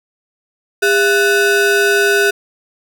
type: ring-modulated tone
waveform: square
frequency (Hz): 541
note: C#5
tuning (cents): -42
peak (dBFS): -8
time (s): 0.82-2.31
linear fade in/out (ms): 10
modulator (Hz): 945
effects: none